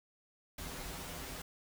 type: noise with comb filter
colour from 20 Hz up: pink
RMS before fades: -44 dBFS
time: 0.58-1.42 s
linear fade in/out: 5 ms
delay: 9.2 ms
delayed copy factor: -0.95
effects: none